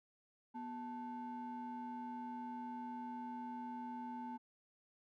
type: ring-modulated tone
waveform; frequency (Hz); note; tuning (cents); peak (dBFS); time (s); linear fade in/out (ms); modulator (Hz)
triangle; 318; D#4; +38; -38; 0.54-4.38; 20; 562
effects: none